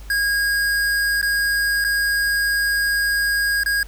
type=tone with dropouts; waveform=square; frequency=1635 Hz; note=G#6; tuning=28 cents flat; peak=-18 dBFS; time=0.1-3.83 s; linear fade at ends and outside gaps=2 ms; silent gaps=1.215-1.227 / 1.842-1.847 / 3.635-3.66 s; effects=added 50 Hz sine -35 dBFS peak until 3.87 s + pink hiss -47 dBFS RMS until 3.87 s